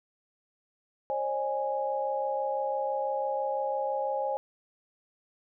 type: tone cluster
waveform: sine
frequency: 537 / 603 / 828 Hz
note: C5 / D5 / G#5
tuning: +45 / +46 / -5 cents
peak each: -31 / -35 / -31 dBFS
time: 1.1-4.37 s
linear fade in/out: 0 ms
effects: none